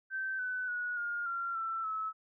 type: tone with pitch steps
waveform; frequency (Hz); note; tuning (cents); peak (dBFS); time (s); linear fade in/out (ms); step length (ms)
sine; 1549 / 1504 / 1460.4 / 1418 / 1376.8 / 1336.8 / 1298; G6 / F#6 / F#6 / F6 / F6 / E6 / E6; -21 / +28 / -23 / +26 / -25 / +24 / -27; -33; 0.1-2.13; 50; 290
effects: none